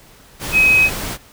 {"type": "tone in noise", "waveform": "sine", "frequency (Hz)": 2537, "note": "D#7", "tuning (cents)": 33, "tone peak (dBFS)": -9, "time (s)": [0.52, 0.9], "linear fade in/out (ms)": 50, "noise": "pink", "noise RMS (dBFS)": -25, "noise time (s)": [0.39, 1.18], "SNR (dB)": 13, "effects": ["pink hiss -46 dBFS RMS until 1.32 s"]}